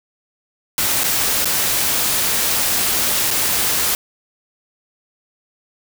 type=noise with dropouts; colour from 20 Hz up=white; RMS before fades=-18 dBFS; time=0.78-3.95 s; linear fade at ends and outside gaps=1 ms; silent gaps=1.035-1.04 / 1.446-1.455 / 3.306-3.311 s; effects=none